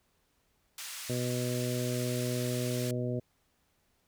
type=band-pass noise; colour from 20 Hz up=white; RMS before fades=-42 dBFS; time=0.78-2.91 s; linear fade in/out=2 ms; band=1300 to 9700 Hz; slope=12 dB/octave
type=harmonic tone; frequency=123.47 Hz; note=B2; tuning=in tune; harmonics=1 / 2 / 3 / 4 / 5; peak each=-33 / -36 / -38 / -39 / -40 dBFS; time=1.09-3.2 s; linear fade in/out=10 ms
effects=pink hiss -73 dBFS RMS until 4.07 s